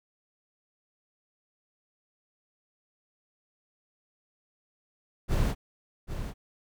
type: noise with echo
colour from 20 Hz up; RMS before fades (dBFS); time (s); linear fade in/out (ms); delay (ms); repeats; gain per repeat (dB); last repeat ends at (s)
brown; -25; 5.28-5.55; 50; 790; 1; -9; 6.34
effects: none